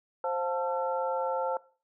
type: tone cluster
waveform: sine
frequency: 526 / 707 / 884 / 1351 Hz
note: C5 / F5 / A5 / E6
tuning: +9 / +21 / +8 / +42 cents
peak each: -31 / -38 / -32 / -38 dBFS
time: 0.24-1.57 s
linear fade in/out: 2 ms
effects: noise-tail reverb RT60 0.4 s tail -20 dB re dry